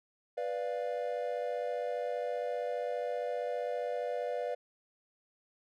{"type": "chord", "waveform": "triangle", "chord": "B diminished", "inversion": "none", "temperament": "equal with one note detuned", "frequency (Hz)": [492.2, 587.3, 698.5], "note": ["B4", "D5", "F5"], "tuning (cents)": [-6, 0, 0], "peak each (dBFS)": [-34, -35, -37], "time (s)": [0.37, 4.55], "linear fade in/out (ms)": 10, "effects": []}